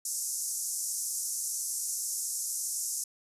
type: band-pass noise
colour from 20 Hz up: pink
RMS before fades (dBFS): -34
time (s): 0.05-3.04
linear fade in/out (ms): 5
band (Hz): 5800 to 12000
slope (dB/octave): 48
effects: resampled to 32000 Hz